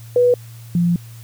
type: tone pair in turn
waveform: sine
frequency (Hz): 490.4 / 173.05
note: B4 / F3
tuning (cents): -12 / -16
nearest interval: octave + tritone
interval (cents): 1804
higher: first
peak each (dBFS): -10 / -13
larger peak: first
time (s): 0.16-0.34 / 0.75-0.96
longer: second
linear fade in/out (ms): 2
effects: added 115 Hz sine -35 dBFS peak until 1.23 s + white hiss -47 dBFS RMS until 1.23 s